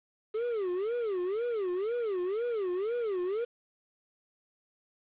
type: tone with vibrato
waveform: triangle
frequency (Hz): 415.3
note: G#4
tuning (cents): 0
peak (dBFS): -27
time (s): 0.34-3.45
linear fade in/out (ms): 10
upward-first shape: sine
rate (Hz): 2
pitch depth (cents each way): 270
effects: resampled to 8000 Hz + 9-bit